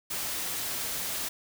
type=noise; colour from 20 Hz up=white; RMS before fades=-33 dBFS; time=0.1-1.29 s; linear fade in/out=10 ms; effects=none